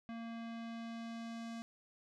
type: tone with low-pass filter sweep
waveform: square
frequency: 229.8 Hz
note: A#3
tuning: 25 cents flat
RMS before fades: -45 dBFS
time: 0.09-1.62 s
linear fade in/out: 0 ms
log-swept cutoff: 2600 to 6800 Hz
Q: 0.97
effects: none